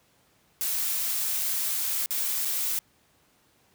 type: noise with dropouts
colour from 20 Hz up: blue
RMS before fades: -28 dBFS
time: 0.61-2.79 s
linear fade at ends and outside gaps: 0 ms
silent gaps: 2.059-2.107 / 2.45-2.454 s
effects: pink hiss -64 dBFS RMS until 3.74 s + high-pass 80 Hz 12 dB/octave